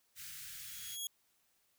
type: band-stop noise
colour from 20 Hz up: white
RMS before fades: -48 dBFS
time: 0.15-0.98 s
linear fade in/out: 50 ms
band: 170 to 1400 Hz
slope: 48 dB/octave
type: tone with exponential growth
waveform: 15% pulse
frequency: 3322 Hz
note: G#7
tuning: in tune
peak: -29 dBFS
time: 0.33-1.07 s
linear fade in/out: 1 ms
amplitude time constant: 160 ms
effects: white hiss -75 dBFS RMS until 1.78 s